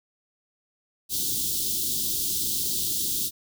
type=band-stop noise; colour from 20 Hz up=white; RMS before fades=-27 dBFS; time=1.09-3.31 s; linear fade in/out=50 ms; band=390 to 3300 Hz; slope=48 dB/octave; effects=none